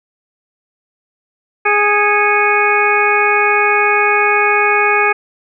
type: harmonic tone with a mistuned harmonic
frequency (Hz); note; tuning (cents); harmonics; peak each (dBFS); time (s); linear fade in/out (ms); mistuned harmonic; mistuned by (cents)
414; G#4; -5; 1 / 2 / 3 / 4 / 5 / 6; -17 / -17 / -17 / -17 / -17 / -17; 1.65-5.13; 10; 5; +100
effects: none